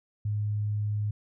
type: tone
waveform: sine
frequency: 104.7 Hz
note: G#2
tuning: 15 cents sharp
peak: -26 dBFS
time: 0.25-1.11 s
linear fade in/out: 5 ms
effects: none